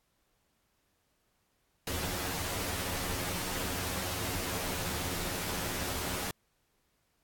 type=noise with comb filter; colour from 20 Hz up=pink; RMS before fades=-35 dBFS; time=1.87-6.31 s; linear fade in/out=2 ms; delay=11 ms; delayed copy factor=+0.9; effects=pink hiss -75 dBFS RMS until 7.23 s + AAC 64 kbps